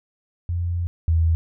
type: tone pair in turn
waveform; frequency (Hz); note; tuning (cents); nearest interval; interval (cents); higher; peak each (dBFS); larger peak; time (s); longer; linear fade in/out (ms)
sine; 86.7 / 81.83; F2 / E2; -12 / -12; minor second; 100; first; -21 / -15; second; 0.49-0.87 / 1.08-1.35; first; 0
effects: none